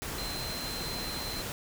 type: tone in noise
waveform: sine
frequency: 4103 Hz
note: C8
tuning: 35 cents flat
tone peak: -38 dBFS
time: 0.18-1.42 s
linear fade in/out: 0 ms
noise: pink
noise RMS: -37 dBFS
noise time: 0.02-1.52 s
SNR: -4 dB
effects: none